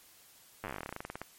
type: slowing click train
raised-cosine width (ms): 0.5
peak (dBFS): -23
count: 22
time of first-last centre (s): 0.64-1.216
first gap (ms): 9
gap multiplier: 1.1
effects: white hiss -59 dBFS RMS until 1.38 s + MP3 64 kbps